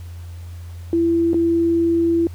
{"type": "tone with dropouts", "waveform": "sine", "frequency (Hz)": 335.1, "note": "E4", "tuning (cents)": 29, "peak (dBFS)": -14, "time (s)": [0.93, 2.27], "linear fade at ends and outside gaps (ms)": 1, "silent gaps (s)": [1.333, 1.343], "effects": ["added 86 Hz sine -31 dBFS peak until 2.34 s", "pink hiss -50 dBFS RMS until 2.34 s"]}